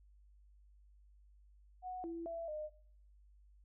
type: tone with pitch steps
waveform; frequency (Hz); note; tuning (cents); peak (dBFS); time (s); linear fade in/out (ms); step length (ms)
sine; 736 / 335 / 668 / 610; F#5 / E4 / E5 / D#5; -9 / +28 / +23 / -34; -40; 1.82-2.7; 50; 220
effects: noise-tail reverb RT60 0.5 s tail -17 dB re dry + added 50 Hz sine -61 dBFS peak until 3.64 s